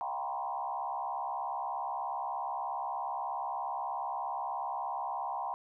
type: tone with frequency modulation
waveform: sine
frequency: 870 Hz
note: A5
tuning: 20 cents flat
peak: -33 dBFS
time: 0.01-5.54 s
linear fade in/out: 0 ms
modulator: 68.4 Hz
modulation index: 2.5
effects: none